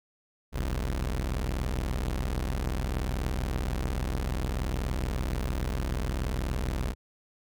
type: tone pair together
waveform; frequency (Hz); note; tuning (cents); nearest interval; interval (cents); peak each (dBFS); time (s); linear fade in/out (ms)
sawtooth; 40.62 / 64.3; E1 / C2; -25 / -30; minor sixth; 795; -27; 0.52-6.95; 50
effects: none